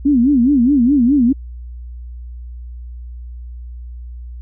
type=tone with vibrato; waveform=sine; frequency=261.6 Hz; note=C4; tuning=in tune; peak=-9 dBFS; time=0.05-1.33 s; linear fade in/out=10 ms; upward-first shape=sine; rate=4.8 Hz; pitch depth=210 cents each way; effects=added 60 Hz sine -28 dBFS peak until 4.41 s